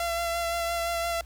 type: tone with vibrato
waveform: sawtooth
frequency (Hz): 679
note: F5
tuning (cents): -49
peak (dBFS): -23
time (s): 0-1.21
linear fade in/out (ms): 2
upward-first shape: sine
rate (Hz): 5.8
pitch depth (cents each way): 17
effects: added 60 Hz sine -42 dBFS peak until 1.25 s + pink hiss -57 dBFS RMS until 1.25 s